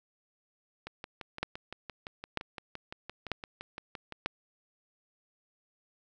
two click trains, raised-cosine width 0.3 ms, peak -24 / -14 dBFS, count 20 / 4, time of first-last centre 0.87-4.123 / 1.43-4.26 s, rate 5.84 / 1.06 Hz, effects none

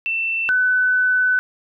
sine tone pair in turn, 2678 / 1503 Hz, E7 / F#6, +27 / +27 cents, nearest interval minor seventh, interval 1000 cents, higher first, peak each -19 / -14 dBFS, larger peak second, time 0.06-0.49 / 0.49-1.39 s, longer second, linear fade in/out 0 ms, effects none

